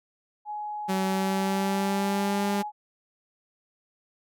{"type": "tone", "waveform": "sine", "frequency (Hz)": 840, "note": "G#5", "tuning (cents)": 19, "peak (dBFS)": -31, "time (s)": [0.45, 2.72], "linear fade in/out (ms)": 50}
{"type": "tone with pitch glide", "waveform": "sawtooth", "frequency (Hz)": [190.2, 200.7], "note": ["F#3", "G3"], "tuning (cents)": [48, 41], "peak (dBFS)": -21, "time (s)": [0.88, 2.63], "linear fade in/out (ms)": 20, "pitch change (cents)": 93, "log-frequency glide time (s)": [1.03, 2.47]}
{"effects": []}